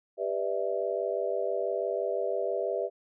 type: chord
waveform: sine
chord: E minor seventh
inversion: first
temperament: just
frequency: 395.6 / 494.4 / 593.3 / 659.3 Hz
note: G4 / B4 / D5 / E5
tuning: +16 / +2 / +18 / 0 cents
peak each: -33 dBFS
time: 0.17-2.9 s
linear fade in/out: 50 ms
effects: none